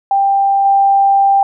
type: tone with level steps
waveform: sine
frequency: 790 Hz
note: G5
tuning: 13 cents sharp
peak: -9 / -7 dBFS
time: 0.11-1.43 s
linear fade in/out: 2 ms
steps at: 0.65 s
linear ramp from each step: 5 ms
effects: none